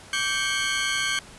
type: tone cluster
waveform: 30% pulse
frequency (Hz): 1158 / 1565 / 2195 / 3020 / 3266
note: D6 / G6 / C#7 / F#7 / G#7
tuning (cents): -25 / -3 / -18 / +35 / -30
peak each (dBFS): -31 / -24 / -26 / -31 / -29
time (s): 0.13-1.19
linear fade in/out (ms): 2
effects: pink hiss -46 dBFS RMS until 1.38 s + resampled to 24000 Hz